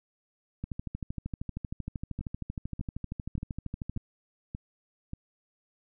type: two click trains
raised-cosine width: 5 ms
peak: -22 / -24 dBFS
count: 44 / 6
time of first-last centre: 0.64-3.973 / 2.21-5.134 s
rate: 12.9 / 1.71 Hz
effects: none